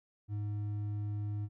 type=tone with hard clipping; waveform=triangle; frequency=103.83 Hz; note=G#2; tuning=in tune; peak=-35 dBFS; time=0.28-1.49 s; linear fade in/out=50 ms; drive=8 dB; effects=none